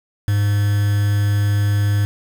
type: tone with quantisation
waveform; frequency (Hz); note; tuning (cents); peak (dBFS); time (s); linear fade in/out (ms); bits
triangle; 102.2; G#2; -27; -12; 0.28-2.05; 0; 5
effects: none